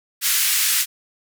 white band-pass noise, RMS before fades -19 dBFS, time 0.21-0.86 s, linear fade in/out 50 ms, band 1500 to 16000 Hz, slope 24 dB/octave, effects none

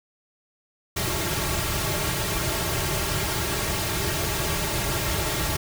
pink noise with comb filter, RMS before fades -26 dBFS, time 0.96-5.57 s, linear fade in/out 10 ms, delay 4 ms, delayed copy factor -0.85, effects none

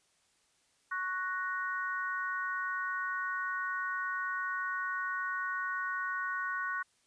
sine chord, F# major, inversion second, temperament equal, 1108.7 / 1480 / 1864.7 Hz, C#6 / F#6 / A#6, 0 / 0 / 0 cents, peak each -37 / -35 / -40 dBFS, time 0.91-6.83 s, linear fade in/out 10 ms, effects white hiss -71 dBFS RMS until 7.06 s + resampled to 22050 Hz

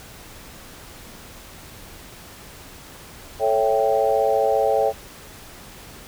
sine chord, A dominant seventh, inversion none, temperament equal, 440 / 554.4 / 659.3 / 784 Hz, A4 / C#5 / E5 / G5, 0 / 0 / 0 / 0 cents, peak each -22 / -21 / -23 / -22 dBFS, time 3.39-4.93 s, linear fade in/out 50 ms, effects pink hiss -42 dBFS RMS until 6.07 s

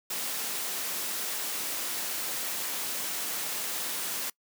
white noise, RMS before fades -33 dBFS, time 0.1-4.3 s, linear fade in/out 5 ms, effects noise-tail reverb RT60 0.1 s tail -24 dB re dry + high-pass 200 Hz 12 dB/octave

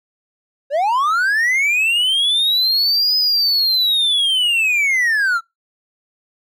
triangle linear two-way sweep, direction up then down, 532 to 5050 to 1310 Hz, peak -12 dBFS, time 0.7-5.41 s, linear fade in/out 50 ms, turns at 3.17 s, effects noise-tail reverb RT60 0.2 s tail -26 dB re dry

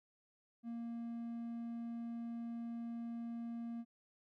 triangle tone, 233.1 Hz, A#3, in tune, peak -39 dBFS, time 0.63-3.85 s, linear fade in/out 50 ms, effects none

